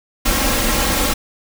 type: noise with comb filter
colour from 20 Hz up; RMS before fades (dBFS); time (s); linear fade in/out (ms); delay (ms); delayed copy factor
pink; -17; 0.25-1.14; 10; 3.7; +0.8
effects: none